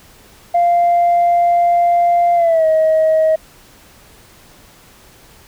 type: tone with pitch glide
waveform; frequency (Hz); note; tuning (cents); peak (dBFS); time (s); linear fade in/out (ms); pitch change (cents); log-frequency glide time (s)
sine; 695 to 633.6; F5 to D#5; -9 to +31; -8; 0.54-3.36; 10; -160; 2.35-2.66
effects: tanh soft clip ceiling -7 dBFS + pink hiss -45 dBFS RMS until 5.47 s